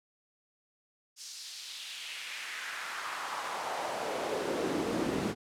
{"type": "noise with high-pass filter sweep", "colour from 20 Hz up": "brown", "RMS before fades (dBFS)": -36, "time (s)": [1.16, 5.35], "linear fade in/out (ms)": 50, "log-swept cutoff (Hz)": [5700, 210], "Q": 2, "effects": ["low-pass 11000 Hz 12 dB/octave"]}